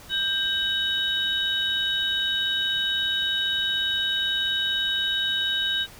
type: tone cluster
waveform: sine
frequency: 1575 / 2996 / 3779 Hz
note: G6 / F#7 / A#7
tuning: +8 / +21 / +23 cents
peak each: -28 / -28 / -25 dBFS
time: 0.09-5.87 s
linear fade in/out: 50 ms
effects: pink hiss -46 dBFS RMS until 5.99 s